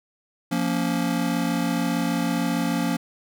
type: chord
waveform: square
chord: Bb minor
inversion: second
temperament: just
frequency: 174.81 / 233.1 / 279.7 Hz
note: F3 / Bb3 / Db4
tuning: +2 / 0 / +16 cents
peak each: -27 dBFS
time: 0.51-2.97 s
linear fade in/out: 10 ms
effects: none